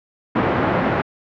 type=band-pass noise; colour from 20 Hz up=pink; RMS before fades=-19 dBFS; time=0.35-1.02 s; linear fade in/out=10 ms; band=140 to 1600 Hz; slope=12 dB/octave; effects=low-pass 3000 Hz 12 dB/octave